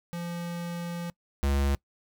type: tone pair in turn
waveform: square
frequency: 172.1 / 69.69 Hz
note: F3 / C#2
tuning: -25 / +10 cents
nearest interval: octave + major third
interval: 1565 cents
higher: first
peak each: -33 / -24 dBFS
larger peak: second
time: 0.13-1.1 / 1.43-1.75 s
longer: first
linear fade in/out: 0 ms
effects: noise-tail reverb RT60 0.1 s tail -23 dB re dry